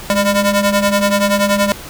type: ring-modulated tone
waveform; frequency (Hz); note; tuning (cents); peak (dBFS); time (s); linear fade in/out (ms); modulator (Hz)
sawtooth; 402.5; G4; +46; -5; 0.1-1.72; 0; 196
effects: pink hiss -32 dBFS RMS until 1.89 s